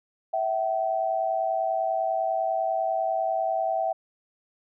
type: tone pair together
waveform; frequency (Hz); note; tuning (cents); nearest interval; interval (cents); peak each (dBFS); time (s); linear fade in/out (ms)
sine; 654.9 / 765; E5 / G5; -11 / -42; minor third; 269; -26; 0.33-3.93; 10
effects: none